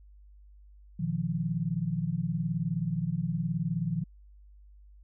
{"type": "chord", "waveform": "sine", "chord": "Bb suspended fourth", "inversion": "none", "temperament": "equal with one note detuned", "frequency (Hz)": [119.54, 155.56, 174.61], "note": ["Bb2", "Eb3", "F3"], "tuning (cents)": [44, 0, 0], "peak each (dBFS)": [-36, -31, -31], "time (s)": [0.99, 4.04], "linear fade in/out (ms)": 10, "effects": ["added 50 Hz sine -51 dBFS peak until 5.03 s"]}